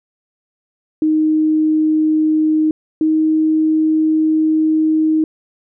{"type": "tone pair in turn", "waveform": "sine", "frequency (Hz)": [311.1, 313.8], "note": ["D#4", "D#4"], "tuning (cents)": [0, 15], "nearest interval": "unison", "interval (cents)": 15, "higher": "second", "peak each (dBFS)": -11, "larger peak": "neither", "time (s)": [[1.02, 2.71], [3.01, 5.24]], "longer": "second", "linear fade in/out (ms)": 2, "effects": []}